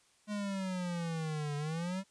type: exponential two-way sweep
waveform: square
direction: down then up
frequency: 211.2 to 144.4 to 196.9 Hz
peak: -35 dBFS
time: 0.27-2.04 s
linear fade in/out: 50 ms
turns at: 1.56 s
effects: white hiss -68 dBFS RMS until 2.1 s + resampled to 22050 Hz